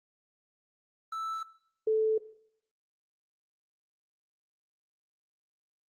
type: tone pair in turn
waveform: triangle / sine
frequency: 1318.5 / 437.6 Hz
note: E6 / A4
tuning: 0 / -9 cents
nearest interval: octave + perfect fifth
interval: 1909 cents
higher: first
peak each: -31 / -23 dBFS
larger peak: second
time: 1.12-1.43 / 1.87-2.18 s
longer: neither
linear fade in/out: 5 ms
effects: noise-tail reverb RT60 0.6 s tail -17 dB re dry + Opus 24 kbps